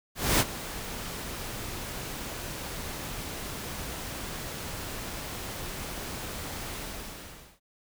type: noise with ADSR envelope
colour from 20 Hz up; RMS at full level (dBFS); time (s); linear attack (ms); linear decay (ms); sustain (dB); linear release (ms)
pink; -21; 0.15-7.6; 250; 37; -16; 800
effects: none